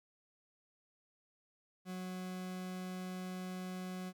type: tone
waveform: 40% pulse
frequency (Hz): 184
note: F#3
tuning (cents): -9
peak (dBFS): -40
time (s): 1.85-4.13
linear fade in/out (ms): 50
effects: none